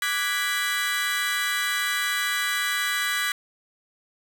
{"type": "chord", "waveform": "30% pulse", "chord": "G# half-diminished seventh", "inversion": "second", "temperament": "equal", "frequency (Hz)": [1174.7, 1480, 1661.2, 1975.5], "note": ["D6", "F#6", "G#6", "B6"], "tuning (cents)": [0, 0, 0, 0], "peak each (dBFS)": [-29, -29, -26, -24], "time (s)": [0.02, 3.32], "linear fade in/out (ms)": 2, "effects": []}